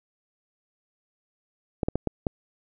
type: clicks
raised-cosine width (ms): 2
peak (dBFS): -11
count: 5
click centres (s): 1.832 / 1.885 / 1.956 / 2.073 / 2.268
effects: none